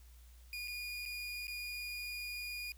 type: tone with dropouts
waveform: 30% pulse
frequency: 2441 Hz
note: D#7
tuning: 34 cents flat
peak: -38 dBFS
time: 0.53-2.72 s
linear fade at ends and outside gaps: 1 ms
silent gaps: 0.676-0.68 / 1.054-1.059 / 1.47-1.48 s
effects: added 60 Hz sine -55 dBFS peak until 2.77 s + white hiss -67 dBFS RMS until 2.77 s